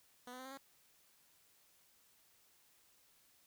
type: tone with pitch steps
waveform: 10% pulse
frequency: 246.9 / 253.1 / 259.5 / 266 / 272.7 Hz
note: B3 / B3 / C4 / C4 / C#4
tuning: 0 / +43 / -14 / +29 / -28 cents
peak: -40 dBFS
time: 0.27-0.575 s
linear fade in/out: 2 ms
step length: 61 ms
effects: white hiss -70 dBFS RMS until 3.46 s

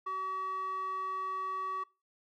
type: tone with band-pass filter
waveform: square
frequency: 379.6 Hz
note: F#4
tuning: 44 cents sharp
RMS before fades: -36 dBFS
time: 0.06-1.84 s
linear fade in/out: 10 ms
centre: 1200 Hz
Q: 7.1
effects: noise-tail reverb RT60 0.3 s tail -22 dB re dry

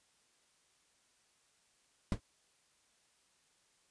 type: noise with exponential decay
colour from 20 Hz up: brown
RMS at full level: -27 dBFS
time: 2.12-2.2 s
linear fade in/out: 1 ms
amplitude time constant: 17 ms
effects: white hiss -72 dBFS RMS until 3.9 s + resampled to 22050 Hz

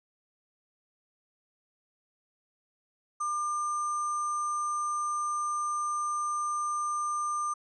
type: tone with sample-and-hold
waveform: sine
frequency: 1200 Hz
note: D6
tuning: 37 cents sharp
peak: -28 dBFS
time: 3.2-7.54 s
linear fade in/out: 10 ms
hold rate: 7350 Hz
effects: resampled to 22050 Hz

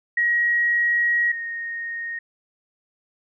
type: tone pair in turn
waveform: sine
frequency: 1898 / 1857.9 Hz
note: A#6 / A#6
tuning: +31 / -6 cents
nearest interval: unison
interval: 37 cents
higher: first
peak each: -17 / -27 dBFS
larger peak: first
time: 0.17-1.32 / 1.32-2.19 s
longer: first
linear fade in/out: 5 ms
effects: none

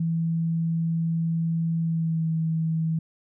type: tone with pitch glide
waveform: sine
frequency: 164.81 to 161.42 Hz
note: E3 to E3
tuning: 0 to -36 cents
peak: -22 dBFS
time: 0-2.99 s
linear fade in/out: 5 ms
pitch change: -36 cents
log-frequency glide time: 1.81-2.28 s
effects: none

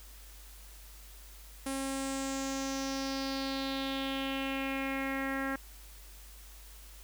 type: tone with low-pass filter sweep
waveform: sawtooth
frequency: 270 Hz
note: C#4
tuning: 45 cents flat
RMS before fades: -35 dBFS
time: 1.66-5.56 s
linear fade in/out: 5 ms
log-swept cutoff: 10000 to 1700 Hz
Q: 4
effects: added 50 Hz sine -50 dBFS peak until 7.03 s + white hiss -55 dBFS RMS until 7.03 s

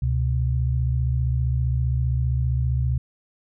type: tone pair together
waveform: sine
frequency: 70.2 / 125.39 Hz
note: C#2 / B2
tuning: +22 / +27 cents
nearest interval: minor seventh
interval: 1005 cents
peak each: -22 dBFS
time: 0.02-2.98 s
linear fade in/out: 5 ms
effects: none

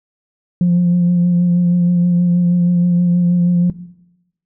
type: tone with vibrato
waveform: sine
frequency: 175.6 Hz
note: F3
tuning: 10 cents sharp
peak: -8 dBFS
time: 0.61-3.7 s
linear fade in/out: 2 ms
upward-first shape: sine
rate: 6.3 Hz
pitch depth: 20 cents each way
effects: noise-tail reverb RT60 0.9 s tail -18 dB re dry + tanh soft clip ceiling -7 dBFS

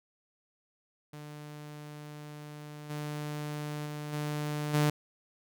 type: tone with level steps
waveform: sawtooth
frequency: 149.1 Hz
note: D3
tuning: 27 cents sharp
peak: -39 / -31 / -33 / -28 / -20 dBFS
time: 1.13-4.9 s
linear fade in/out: 5 ms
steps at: 2.89 / 3.85 / 4.12 / 4.73 s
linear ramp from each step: 20 ms
effects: none

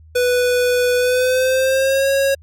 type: tone with pitch glide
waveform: square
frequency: 493.9 to 548 Hz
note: B4 to C#5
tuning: 0 to -20 cents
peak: -14 dBFS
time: 0.15-2.35 s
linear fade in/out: 10 ms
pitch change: +180 cents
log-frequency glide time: 0.97-2.1 s
effects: added 79 Hz sine -41 dBFS peak until 2.42 s + MP3 64 kbps

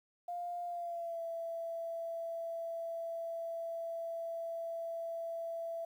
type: tone with pitch glide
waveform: sine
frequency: 701 to 666.6 Hz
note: F5 to E5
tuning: +6 to +19 cents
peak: -37 dBFS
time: 0.28-5.85 s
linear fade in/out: 5 ms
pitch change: -87 cents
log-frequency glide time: 0.66-1.21 s
effects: 11-bit

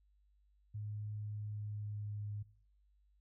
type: tone with pitch glide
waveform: sine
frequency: 105.3 to 103.73 Hz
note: G#2 to G#2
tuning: +24 to -2 cents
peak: -40 dBFS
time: 0.74-2.43 s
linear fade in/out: 10 ms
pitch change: -26 cents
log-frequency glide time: 1.37-2.31 s
effects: noise-tail reverb RT60 0.5 s tail -20 dB re dry + added 50 Hz sine -68 dBFS peak until 3.2 s

